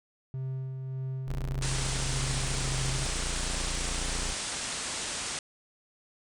triangle tone with tremolo, 131.7 Hz, C3, 12 cents sharp, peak -29 dBFS, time 0.34-3.06 s, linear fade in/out 0 ms, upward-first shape sine, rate 1.7 Hz, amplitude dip 35%
30% pulse tone, 29.14 Hz, A#0, in tune, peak -29 dBFS, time 1.27-4.34 s, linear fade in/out 20 ms
white low-pass noise, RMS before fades -35 dBFS, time 1.62-5.39 s, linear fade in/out 2 ms, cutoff 9500 Hz, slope 96 dB/octave
effects none

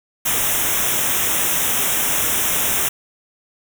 white band-stop noise, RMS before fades -19 dBFS, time 0.25-2.89 s, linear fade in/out 10 ms, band 3700 to 5500 Hz, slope 96 dB/octave, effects none

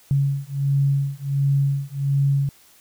sine beating tone pair, 138.59 / 139.99 Hz, C#3 / C#3, 0 / +17 cents, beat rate 1.4 Hz, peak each -21 dBFS, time 0.11-2.49 s, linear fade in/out 0 ms, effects white hiss -53 dBFS RMS until 2.8 s

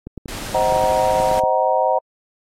clicks, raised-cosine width 3 ms, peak -18 dBFS, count 10, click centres 0.07 / 0.177 / 0.258 / 0.724 / 0.763 / 0.839 / 1.201 / 1.314 / 1.376 / 1.437 s
pink noise, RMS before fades -30 dBFS, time 0.28-1.4 s, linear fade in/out 5 ms
sine chord, C half-diminished seventh, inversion none, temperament just, 523.3 / 627.9 / 753.5 / 941.9 Hz, C5 / Eb5 / Gb5 / Bb5, 0 / +16 / +31 / +18 cents, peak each -20 dBFS, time 0.54-1.99 s, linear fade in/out 10 ms
effects low-pass 12000 Hz 12 dB/octave + AAC 48 kbps

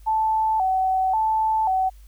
sine tone with vibrato, 814 Hz, G#5, 35 cents flat, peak -18 dBFS, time 0.06-1.9 s, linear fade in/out 20 ms, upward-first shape square, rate 0.93 Hz, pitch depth 130 cents each way, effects added 50 Hz sine -43 dBFS peak until 2.07 s + white hiss -60 dBFS RMS until 2.07 s

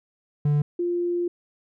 triangle / sine tone pair in turn, 146.83 / 349.2 Hz, D3 / F4, 0 / 0 cents, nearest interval octave + minor third, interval 1500 cents, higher second, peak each -16 / -22 dBFS, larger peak first, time 0.45-0.62 / 0.79-1.28 s, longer second, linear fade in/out 5 ms, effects none

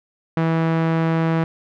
sawtooth tone with low-pass filter, 163.2 Hz, E3, 17 cents flat, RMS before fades -19 dBFS, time 0.37-1.44 s, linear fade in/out 2 ms, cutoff 1900 Hz, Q 0.82, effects none

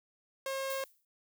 sawtooth tone, 538 Hz, C5, 48 cents sharp, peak -30 dBFS, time 0.46-0.84 s, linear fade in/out 2 ms
violet noise with exponential decay, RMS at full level -40 dBFS, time 0.7-1.05 s, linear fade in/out 2 ms, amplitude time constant 74 ms
effects none

